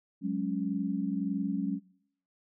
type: chord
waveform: sine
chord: F# suspended second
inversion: none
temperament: equal with one note detuned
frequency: 185 / 206.7 / 277.2 Hz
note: F#3 / G#3 / C#4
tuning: 0 / -8 / 0 cents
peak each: -33 dBFS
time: 0.21-1.8 s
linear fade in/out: 50 ms
effects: noise-tail reverb RT60 0.7 s tail -23 dB re dry